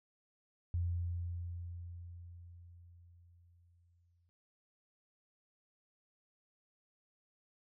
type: tone with exponential decay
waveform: sine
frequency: 86.7 Hz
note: F2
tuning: 12 cents flat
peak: -31 dBFS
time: 0.74-4.29 s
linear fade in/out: 0 ms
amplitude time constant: 770 ms
effects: none